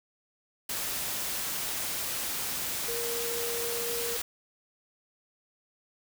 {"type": "tone in noise", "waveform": "sine", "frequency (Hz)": 470, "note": "A#4", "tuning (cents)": 14, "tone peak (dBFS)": -34, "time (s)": [2.88, 4.17], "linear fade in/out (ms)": 5, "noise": "white", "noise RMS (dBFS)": -33, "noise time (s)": [0.69, 4.22], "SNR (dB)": -4, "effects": []}